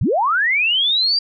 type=linear sweep; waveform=sine; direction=up; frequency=65 to 4765 Hz; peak=-14 dBFS; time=0.01-1.19 s; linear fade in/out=5 ms; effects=none